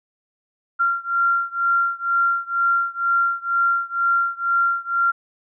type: beating tone pair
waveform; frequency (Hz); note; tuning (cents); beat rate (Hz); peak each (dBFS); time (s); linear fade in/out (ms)
sine; 1379 / 1381.1; F6 / F6; -22 / -20; 2.1; -20 / -21; 0.79-5.12; 20
effects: none